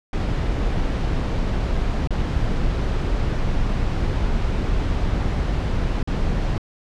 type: noise with dropouts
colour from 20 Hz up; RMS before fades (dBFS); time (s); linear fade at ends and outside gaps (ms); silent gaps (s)
brown; -21; 0.13-6.58; 2; 2.074-2.106 / 6.029-6.074
effects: low-pass 5000 Hz 12 dB/octave